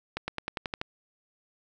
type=accelerating click train; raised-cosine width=0.3 ms; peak=-15 dBFS; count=8; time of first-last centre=0.17-0.814 s; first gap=110 ms; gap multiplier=0.94; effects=none